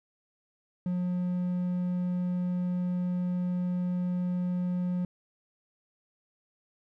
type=tone; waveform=triangle; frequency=179.3 Hz; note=F3; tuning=46 cents sharp; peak=-25 dBFS; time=0.86-5.05 s; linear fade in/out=2 ms; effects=none